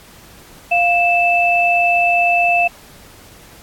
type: tone pair together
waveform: sine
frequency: 698.5 / 2637 Hz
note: F5 / E7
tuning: 0 / 0 cents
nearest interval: octave + major seventh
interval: 2300 cents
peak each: -14 dBFS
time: 0.71-2.68 s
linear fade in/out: 10 ms
effects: pink hiss -43 dBFS RMS until 3.62 s + AAC 64 kbps